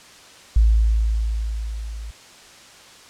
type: tone with level ramp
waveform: sine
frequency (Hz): 55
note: A1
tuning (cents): 0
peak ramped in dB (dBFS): -10 to -30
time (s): 0.56-2.11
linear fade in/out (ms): 5
effects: white hiss -45 dBFS RMS until 3.09 s + low-pass 7000 Hz 12 dB/octave